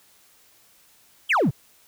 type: exponential sweep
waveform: triangle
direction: down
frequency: 3380 to 106.3 Hz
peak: -14 dBFS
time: 1.29-1.51 s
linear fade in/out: 20 ms
effects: tanh soft clip ceiling -12 dBFS + white hiss -57 dBFS RMS until 1.87 s